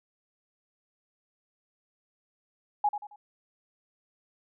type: tone with echo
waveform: sine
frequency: 830 Hz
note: G#5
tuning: 1 cent flat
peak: -21 dBFS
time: 2.84-2.89 s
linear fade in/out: 5 ms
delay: 90 ms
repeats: 3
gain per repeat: -9 dB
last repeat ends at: 3.16 s
effects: none